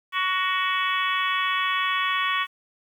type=harmonic tone with a mistuned harmonic; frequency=373.7 Hz; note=F#4; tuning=17 cents sharp; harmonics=3 / 4 / 5 / 6 / 7 / 8 / 9; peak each=-25 / -33 / -28 / -31 / -32 / -34 / -32 dBFS; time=0.12-2.47 s; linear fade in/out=50 ms; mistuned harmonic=4; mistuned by=-26 cents; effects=9-bit